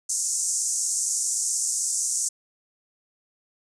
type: band-pass noise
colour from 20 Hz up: pink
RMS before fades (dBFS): -26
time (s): 0.09-2.29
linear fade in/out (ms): 10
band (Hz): 6100 to 9100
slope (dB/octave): 48
effects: none